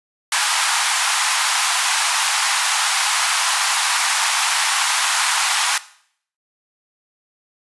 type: high-pass noise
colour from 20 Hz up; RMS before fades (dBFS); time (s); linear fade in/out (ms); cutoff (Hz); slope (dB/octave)
pink; -18; 0.32-5.78; 2; 810; 48
effects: noise-tail reverb RT60 0.6 s tail -17 dB re dry + resampled to 24000 Hz